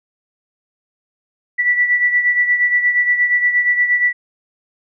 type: beating tone pair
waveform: sine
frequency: 1959 / 1967.5 Hz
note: B6 / B6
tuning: -15 / -7 cents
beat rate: 8.5 Hz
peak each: -13 / -20 dBFS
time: 1.58-4.13 s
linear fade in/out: 20 ms
effects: none